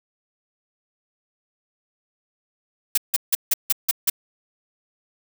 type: noise bursts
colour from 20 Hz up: blue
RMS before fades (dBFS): -18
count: 7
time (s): 2.95-4.099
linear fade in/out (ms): 5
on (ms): 27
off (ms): 160
effects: none